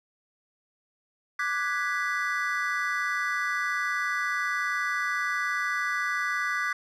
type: chord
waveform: triangle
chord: G# half-diminished seventh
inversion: second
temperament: equal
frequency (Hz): 1174.7 / 1480 / 1661.2 / 1975.5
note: D6 / F#6 / G#6 / B6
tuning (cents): 0 / 0 / 0 / 0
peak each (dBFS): -30 / -30 / -31 / -29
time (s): 1.39-6.73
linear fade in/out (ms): 5
effects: none